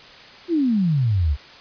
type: exponential sweep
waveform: sine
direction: down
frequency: 361.7 to 65.41 Hz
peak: -16 dBFS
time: 0.48-1.37 s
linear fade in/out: 50 ms
effects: white hiss -43 dBFS RMS until 1.6 s + resampled to 11025 Hz